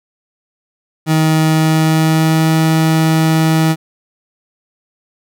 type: tone with pitch glide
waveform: 30% pulse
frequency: 157.9 to 159.83 Hz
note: D#3 to D#3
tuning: +26 to +47 cents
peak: -7 dBFS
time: 1.06-3.76 s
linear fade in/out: 50 ms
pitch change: +21 cents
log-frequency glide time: 1.5-2.53 s
effects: none